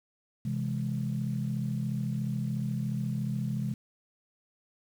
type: chord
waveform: sine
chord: C augmented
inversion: none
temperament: equal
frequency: 130.81 / 164.81 / 207.7 Hz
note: C3 / E3 / G#3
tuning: 0 / 0 / 0 cents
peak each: -31 / -35 / -33 dBFS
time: 0.45-3.74 s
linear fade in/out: 5 ms
effects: tanh soft clip ceiling -20 dBFS + 9-bit